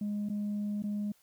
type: tone with dropouts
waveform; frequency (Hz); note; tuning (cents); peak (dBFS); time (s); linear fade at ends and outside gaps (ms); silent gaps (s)
sine; 206.8; G#3; -7; -29; 0.01-1.12; 5; 0.289-0.298 / 0.824-0.837
effects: tanh soft clip ceiling -29 dBFS + white hiss -67 dBFS RMS until 1.22 s